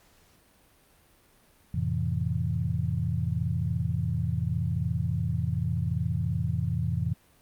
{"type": "chord", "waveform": "sine", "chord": "F major seventh", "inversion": "none", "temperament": "equal", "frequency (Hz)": [87.31, 110, 130.81, 164.81], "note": ["F2", "A2", "C3", "E3"], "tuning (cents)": [0, 0, 0, 0], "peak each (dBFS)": -31, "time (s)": [1.74, 7.14], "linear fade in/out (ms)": 5, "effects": ["pink hiss -61 dBFS RMS until 7.41 s", "Opus 48 kbps"]}